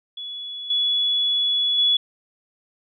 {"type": "tone with level steps", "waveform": "sine", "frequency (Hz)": 3399, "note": "G#7", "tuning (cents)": 39, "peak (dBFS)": [-30, -18, -15], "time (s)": [0.17, 1.97], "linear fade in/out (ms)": 5, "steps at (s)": [0.7, 1.78], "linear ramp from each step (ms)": 5, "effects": []}